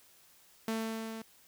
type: tone with level ramp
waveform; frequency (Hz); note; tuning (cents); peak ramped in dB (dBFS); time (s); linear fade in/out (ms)
sawtooth; 223.2; A3; +25; -27 to -37; 0.68-1.22; 2
effects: white hiss -62 dBFS RMS until 1.47 s